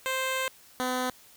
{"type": "tone pair in turn", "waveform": "10% pulse", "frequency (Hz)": [523.3, 253.3], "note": ["C5", "B3"], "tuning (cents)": [0, 44], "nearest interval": "octave + minor second", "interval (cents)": 1256, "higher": "first", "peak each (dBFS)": -19, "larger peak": "neither", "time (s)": [[0.06, 0.48], [0.8, 1.1]], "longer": "first", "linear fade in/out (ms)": 0, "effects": ["white hiss -55 dBFS RMS until 1.36 s"]}